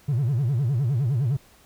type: tone with vibrato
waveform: triangle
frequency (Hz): 128.6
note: C3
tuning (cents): -30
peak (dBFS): -17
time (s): 0.08-1.37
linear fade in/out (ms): 10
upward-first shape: sine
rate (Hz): 9.8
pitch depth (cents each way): 250
effects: tanh soft clip ceiling -15 dBFS + pink hiss -55 dBFS RMS until 1.65 s